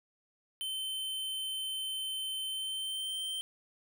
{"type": "tone with pitch glide", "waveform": "square", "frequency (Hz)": [3083, 3122], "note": ["G7", "G7"], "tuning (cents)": [-29, -8], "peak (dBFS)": -35, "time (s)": [0.61, 3.41], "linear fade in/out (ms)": 0, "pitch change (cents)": 21, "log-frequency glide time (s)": [2.46, 3.17], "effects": []}